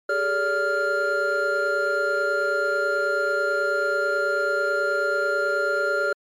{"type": "tone cluster", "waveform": "triangle", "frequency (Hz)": [398.7, 427.9, 575, 1398], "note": ["G4", "A4", "D5", "F6"], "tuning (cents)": [29, -48, -37, 1], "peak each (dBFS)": [-27, -28, -23, -21], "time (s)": [0.09, 6.13], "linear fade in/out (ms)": 5, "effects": ["tanh soft clip ceiling -9 dBFS", "MP3 96 kbps"]}